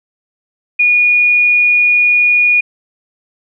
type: tone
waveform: sine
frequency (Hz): 2447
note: D#7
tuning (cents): -29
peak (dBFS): -7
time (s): 0.79-2.61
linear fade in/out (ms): 10
effects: none